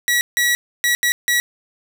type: tone bursts at uneven times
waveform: sawtooth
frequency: 1930 Hz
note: B6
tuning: 40 cents flat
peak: -11 dBFS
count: 5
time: 0.08-0.21 / 0.37-0.55 / 0.84-0.95 / 1.03-1.12 / 1.28-1.4 s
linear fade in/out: 0 ms
effects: none